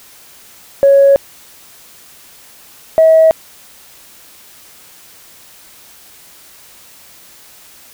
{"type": "tone pair in turn", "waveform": "sine", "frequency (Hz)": [554.4, 642.7], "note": ["C#5", "E5"], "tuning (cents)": [0, -44], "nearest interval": "minor third", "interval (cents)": 256, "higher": "second", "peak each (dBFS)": -3, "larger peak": "neither", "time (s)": [[0.83, 1.16], [2.98, 3.31]], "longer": "neither", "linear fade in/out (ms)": 0, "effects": ["tanh soft clip ceiling 0 dBFS", "white hiss -41 dBFS RMS until 7.93 s"]}